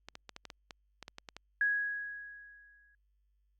clicks, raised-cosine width 0.2 ms, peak -27 dBFS, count 12, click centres 0.086 / 0.154 / 0.293 / 0.364 / 0.453 / 0.502 / 0.708 / 1.027 / 1.081 / 1.184 / 1.288 / 1.366 s
sine tone with exponential decay, 1661.2 Hz, G#6, in tune, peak -25 dBFS, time 1.61-2.95 s, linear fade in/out 2 ms, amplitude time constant 290 ms
effects added 50 Hz sine -70 dBFS peak until 3.59 s + Opus 48 kbps

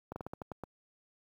slowing click train, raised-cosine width 1 ms, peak -26 dBFS, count 8, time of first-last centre 0.12-0.637 s, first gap 40 ms, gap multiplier 1.2, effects high-pass 60 Hz 12 dB/octave + 10-bit

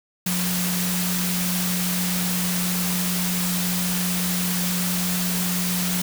sine tone in noise, 180.1 Hz, F#3, 46 cents flat, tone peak -24 dBFS, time 0.26-6.02 s, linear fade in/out 5 ms, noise white, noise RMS -26 dBFS, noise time 0.26-6.02 s, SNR -1 dB, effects none

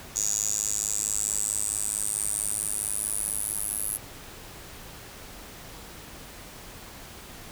10% pulse tone with high-pass filter sweep, 104.5 Hz, G#2, 11 cents sharp, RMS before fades -29 dBFS, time 0.15-3.98 s, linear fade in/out 20 ms, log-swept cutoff 6700 to 11000 Hz, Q 9, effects pink hiss -44 dBFS RMS until 7.51 s

